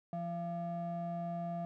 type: ring-modulated tone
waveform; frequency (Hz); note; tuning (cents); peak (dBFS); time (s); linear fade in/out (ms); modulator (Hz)
triangle; 256.3; C4; -36; -31; 0.13-1.65; 0; 428
effects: none